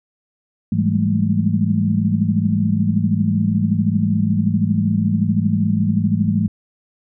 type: tone cluster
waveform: sine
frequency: 104.8 / 164.2 / 193.5 / 205.5 / 218.8 Hz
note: G#2 / E3 / G3 / G#3 / A3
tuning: +16 / -6 / -22 / -18 / -9 cents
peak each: -21 dBFS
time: 0.72-6.48 s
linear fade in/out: 5 ms
effects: none